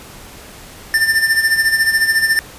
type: tone with tremolo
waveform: square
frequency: 1788 Hz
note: A6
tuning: 27 cents sharp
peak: -10 dBFS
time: 0.94-2.39 s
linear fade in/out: 0 ms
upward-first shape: sine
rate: 14 Hz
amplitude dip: 65%
effects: pink hiss -37 dBFS RMS until 2.58 s + resampled to 32000 Hz